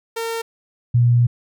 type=tone pair in turn; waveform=sawtooth / sine; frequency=456.8 / 120.33 Hz; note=A#4 / B2; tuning=-35 / -45 cents; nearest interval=octave + major seventh; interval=2310 cents; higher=first; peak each=-19 / -11 dBFS; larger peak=second; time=0.16-0.42 / 0.94-1.27 s; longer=second; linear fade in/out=10 ms; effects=none

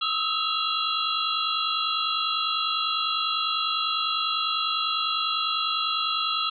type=tone cluster; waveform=sine; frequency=1260 / 1310 / 2786 / 3321 / 4016 Hz; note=D#6 / E6 / F7 / G#7 / B7; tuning=+21 / -11 / -5 / -1 / +28 cents; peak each=-30 dBFS; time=0.01-6.5 s; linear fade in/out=10 ms; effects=none

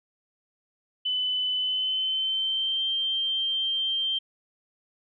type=tone with pitch glide; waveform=sine; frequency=3010 to 3152 Hz; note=F#7 to G7; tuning=+29 to +9 cents; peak=-24 dBFS; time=1.05-4.19 s; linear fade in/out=10 ms; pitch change=+80 cents; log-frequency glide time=1.56-2.86 s; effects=none

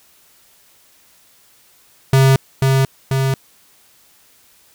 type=tone with echo; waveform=square; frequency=134 Hz; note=C3; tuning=42 cents sharp; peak=-9 dBFS; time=2.13-2.36 s; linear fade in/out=2 ms; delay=490 ms; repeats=2; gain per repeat=-3 dB; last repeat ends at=3.34 s; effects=white hiss -52 dBFS RMS until 4.74 s

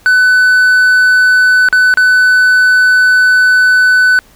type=tone with dropouts; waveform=triangle; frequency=1500 Hz; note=F#6; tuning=23 cents sharp; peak=-3 dBFS; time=0.06-4.19 s; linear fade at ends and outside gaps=0 ms; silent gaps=1.687-1.727 / 1.94-1.973 s; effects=pink hiss -45 dBFS RMS until 4.35 s

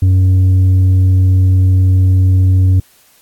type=tone with tanh clipping; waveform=sine; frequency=93.3 Hz; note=F#2; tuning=15 cents sharp; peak=-7 dBFS; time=0.02-2.8 s; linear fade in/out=5 ms; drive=4 dB; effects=white hiss -49 dBFS RMS until 3.21 s + AAC 64 kbps

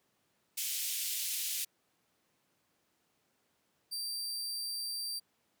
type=band-pass noise; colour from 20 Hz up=white; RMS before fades=-36 dBFS; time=0.57-1.65 s; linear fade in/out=10 ms; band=2500 to 16000 Hz; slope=24 dB/octave
type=tone; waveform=sawtooth; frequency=4694 Hz; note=D8; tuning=2 cents flat; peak=-33 dBFS; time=3.91-5.2 s; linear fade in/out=20 ms
effects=pink hiss -75 dBFS RMS until 5.6 s + high-pass 150 Hz 12 dB/octave

